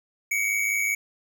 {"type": "tone pair together", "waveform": "square", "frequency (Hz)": [2176, 2281], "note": ["C#7", "C#7"], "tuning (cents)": [-33, 49], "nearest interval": "minor second", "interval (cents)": 82, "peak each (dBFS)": [-28, -25], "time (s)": [0.31, 0.95], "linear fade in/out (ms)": 5, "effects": []}